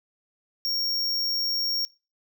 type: tone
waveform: square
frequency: 5540 Hz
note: F8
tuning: 15 cents flat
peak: -25 dBFS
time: 0.65-1.85 s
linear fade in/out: 0 ms
effects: noise-tail reverb RT60 0.3 s tail -22 dB re dry